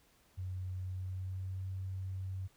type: tone with pitch glide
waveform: sine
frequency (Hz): 92.5 to 94.5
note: F#2 to F#2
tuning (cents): 0 to +37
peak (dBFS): -37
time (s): 0.37-2.48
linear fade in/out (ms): 20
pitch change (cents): +37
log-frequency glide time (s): 0.84-1.66
effects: pink hiss -68 dBFS RMS until 2.56 s